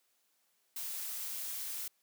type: noise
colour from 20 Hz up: blue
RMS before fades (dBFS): -40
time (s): 0.76-1.88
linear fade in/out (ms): 5
effects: white hiss -75 dBFS RMS until 2.02 s + high-pass 200 Hz 12 dB/octave